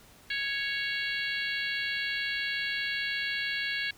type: harmonic tone with a mistuned harmonic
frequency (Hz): 554.4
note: C#5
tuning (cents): 0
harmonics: 3 / 4 / 5 / 6 / 7 / 8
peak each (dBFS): -33 / -35 / -37 / -39 / -40 / -41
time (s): 0.3-3.91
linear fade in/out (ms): 5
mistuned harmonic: 7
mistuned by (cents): +29
effects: pink hiss -56 dBFS RMS until 3.97 s